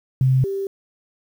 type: tone pair in turn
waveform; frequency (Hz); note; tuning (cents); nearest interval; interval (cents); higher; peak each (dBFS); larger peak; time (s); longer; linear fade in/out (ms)
sine; 130.81 / 392; C3 / G4; 0 / 0; octave + perfect fifth; 1900; second; -13 / -22; first; 0.21-0.44 / 0.44-0.67; neither; 2
effects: 8-bit